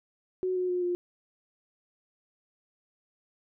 sine tone with pitch steps, 370 / 364.5 / 359.1 / 353.7 Hz, F#4 / F#4 / F4 / F4, 0 / -26 / +48 / +22 cents, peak -26 dBFS, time 0.43-0.95 s, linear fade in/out 0 ms, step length 130 ms, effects none

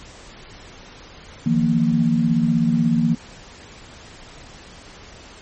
sine chord, Eb suspended second, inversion none, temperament equal with one note detuned, 158.28 / 174.61 / 233.1 Hz, Eb3 / F3 / Bb3, +30 / 0 / 0 cents, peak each -21 / -21 / -17 dBFS, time 1.46-3.15 s, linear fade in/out 5 ms, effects pink hiss -42 dBFS RMS until 5.41 s + MP3 32 kbps

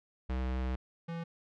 square tone pair in turn, 63.9 / 167.47 Hz, C2 / E3, -40 / +28 cents, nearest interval octave + perfect fourth, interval 1668 cents, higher second, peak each -32 / -37 dBFS, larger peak first, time 0.29-0.76 / 1.08-1.24 s, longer first, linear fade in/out 10 ms, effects low-pass 3000 Hz 12 dB/octave

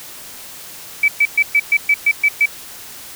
sine tone bursts, 2300 Hz, D7, 37 cents flat, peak -9 dBFS, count 9, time 1.03-2.458 s, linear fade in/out 5 ms, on 52 ms, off 120 ms, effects white hiss -35 dBFS RMS until 3.15 s

